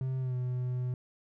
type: tone with pitch glide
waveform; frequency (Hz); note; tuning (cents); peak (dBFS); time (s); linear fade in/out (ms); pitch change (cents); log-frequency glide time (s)
triangle; 130.81 to 125.34; C3 to B2; 0 to +26; -28; 0.01-0.94; 2; -74; 0.19-0.35
effects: none